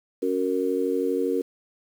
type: chord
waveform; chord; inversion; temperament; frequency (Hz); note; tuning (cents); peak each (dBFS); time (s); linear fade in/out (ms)
sine; F# major; second; just; 277.5 / 370 / 462.5; C#4 / F#4 / A#4; +2 / 0 / -14; -27 / -27 / -25; 0.22-1.42; 10
effects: 8-bit